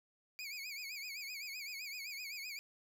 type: tone with vibrato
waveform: 25% pulse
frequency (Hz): 2337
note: D7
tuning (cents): -9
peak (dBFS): -39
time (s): 0.39-2.59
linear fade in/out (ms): 0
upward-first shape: sine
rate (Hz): 7.8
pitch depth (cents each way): 130
effects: none